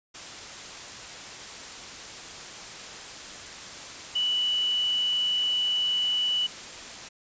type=tone in noise; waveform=sine; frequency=2960 Hz; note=F#7; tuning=in tune; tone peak=-23 dBFS; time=4.15-6.47 s; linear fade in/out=10 ms; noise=white; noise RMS=-40 dBFS; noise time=0.14-7.09 s; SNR=+14 dB; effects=resampled to 16000 Hz